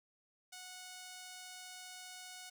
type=tone; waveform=5% pulse; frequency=735 Hz; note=F#5; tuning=12 cents flat; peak=-37 dBFS; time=0.52-2.5 s; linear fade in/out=10 ms; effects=none